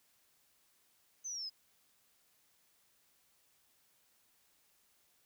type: exponential sweep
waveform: sine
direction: down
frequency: 6272 to 4978 Hz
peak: -39 dBFS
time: 1.24-1.5 s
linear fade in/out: 20 ms
effects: white hiss -72 dBFS RMS until 5.25 s